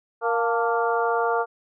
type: harmonic tone with a mistuned harmonic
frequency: 233.1 Hz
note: A#3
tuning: in tune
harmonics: 2 / 3 / 4 / 5 / 6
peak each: -24 / -26 / -27 / -28 / -29 dBFS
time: 0.21-1.46 s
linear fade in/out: 50 ms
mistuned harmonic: 4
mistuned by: -68 cents
effects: none